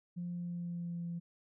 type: tone with pitch glide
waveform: sine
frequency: 175 to 170.9 Hz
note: F3 to F3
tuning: +4 to -37 cents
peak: -36 dBFS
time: 0.16-1.2 s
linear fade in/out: 20 ms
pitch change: -41 cents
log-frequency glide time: 0.31-1.06 s
effects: tanh soft clip ceiling -32 dBFS